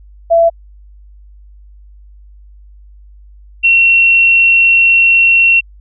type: tone pair in turn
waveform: sine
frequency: 670 / 2724 Hz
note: E5 / F7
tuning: +28 / -44 cents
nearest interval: 2 octaves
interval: 2428 cents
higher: second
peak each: -5 dBFS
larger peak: neither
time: 0.3-0.5 / 3.63-5.61 s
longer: second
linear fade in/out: 20 ms
effects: added 50 Hz sine -36 dBFS peak until 5.8 s